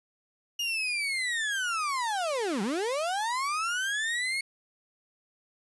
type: linear two-way sweep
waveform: 35% pulse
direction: down then up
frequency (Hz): 2868 to 182.7 to 2197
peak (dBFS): -26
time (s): 0.59-4.41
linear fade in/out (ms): 5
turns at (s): 2.62
effects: resampled to 24000 Hz + 10-bit